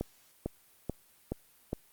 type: accelerating click train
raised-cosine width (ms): 2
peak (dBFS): -19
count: 5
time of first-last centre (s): 0.01-1.731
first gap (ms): 450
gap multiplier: 0.97
effects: white hiss -63 dBFS RMS until 1.92 s + Opus 32 kbps